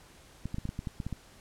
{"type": "clicks", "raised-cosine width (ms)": 5, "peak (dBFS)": -22, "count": 10, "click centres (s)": [0.456, 0.544, 0.584, 0.654, 0.691, 0.791, 0.872, 1.002, 1.066, 1.127], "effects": ["pink hiss -56 dBFS RMS until 1.4 s", "low-pass 11000 Hz 12 dB/octave"]}